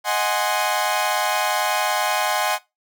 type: chord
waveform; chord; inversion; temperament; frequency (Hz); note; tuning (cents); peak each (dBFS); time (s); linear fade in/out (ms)
sawtooth; Ab dominant seventh; second; equal; 622.3 / 740 / 830.6 / 1046.5; Eb5 / Gb5 / Ab5 / C6; 0 / 0 / 0 / 0; -23 / -20 / -20 / -22; 0.04-2.59; 50
effects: noise-tail reverb RT60 0.2 s tail -19 dB re dry